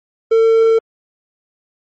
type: tone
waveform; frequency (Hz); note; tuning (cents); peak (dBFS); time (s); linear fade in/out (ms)
triangle; 450.9; A4; +42; -6; 0.31-0.79; 10
effects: MP3 32 kbps